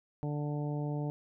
harmonic tone, 147.3 Hz, D3, 6 cents sharp, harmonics 1 / 2 / 3 / 4 / 5 / 6, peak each -33 / -39 / -43 / -45 / -47 / -49 dBFS, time 0.23-1.1 s, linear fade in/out 0 ms, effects none

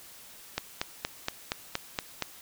click train, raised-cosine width 0.2 ms, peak -11 dBFS, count 8, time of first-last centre 0.58-2.223 s, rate 4.26 Hz, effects white hiss -50 dBFS RMS until 2.41 s

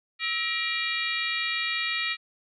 harmonic tone with a mistuned harmonic, 474.3 Hz, A#4, 30 cents sharp, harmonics 3 / 4 / 5 / 6 / 7 / 8 / 9, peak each -37 / -32 / -30 / -36 / -38 / -35 / -38 dBFS, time 0.19-2.17 s, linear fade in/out 50 ms, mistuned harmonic 3, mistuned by -150 cents, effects none

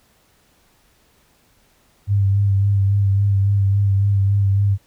sine tone with vibrato, 99.4 Hz, G2, 25 cents sharp, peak -13 dBFS, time 2.07-4.78 s, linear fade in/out 50 ms, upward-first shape sine, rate 3.6 Hz, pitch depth 29 cents each way, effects pink hiss -58 dBFS RMS until 4.86 s

